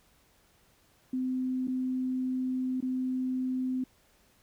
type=tone with dropouts; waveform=sine; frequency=256.8 Hz; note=C4; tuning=32 cents flat; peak=-28 dBFS; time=1.13-3.84 s; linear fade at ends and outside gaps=5 ms; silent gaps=1.673-1.68 / 2.806-2.825 s; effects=pink hiss -65 dBFS RMS until 4.42 s